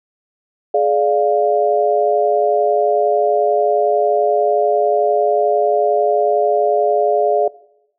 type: chord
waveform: sine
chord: D diminished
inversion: second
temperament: equal with one note detuned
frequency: 420.6 / 587.3 / 698.5 Hz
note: Ab4 / D5 / F5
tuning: +22 / 0 / 0 cents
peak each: -16 dBFS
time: 0.74-7.48 s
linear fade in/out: 5 ms
effects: noise-tail reverb RT60 0.8 s tail -20 dB re dry